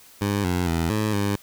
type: tone with pitch steps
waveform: 15% pulse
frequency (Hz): 101.3 / 89.3 / 83 / 107.4 / 101.1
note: G#2 / F2 / E2 / A2 / G#2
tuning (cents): -43 / +39 / +12 / -41 / -46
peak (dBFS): -15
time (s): 0.21-1.36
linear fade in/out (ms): 5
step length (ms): 230
effects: white hiss -50 dBFS RMS until 1.42 s